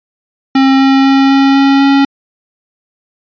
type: tone with pitch steps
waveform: square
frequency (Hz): 268.2 / 269.8 / 271.3 / 272.9 / 274.5 / 276.1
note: C4 / C#4 / C#4 / C#4 / C#4 / C#4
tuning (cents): +43 / -47 / -37 / -27 / -17 / -7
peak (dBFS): -6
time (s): 0.55-2.05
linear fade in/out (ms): 5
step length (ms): 250
effects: resampled to 11025 Hz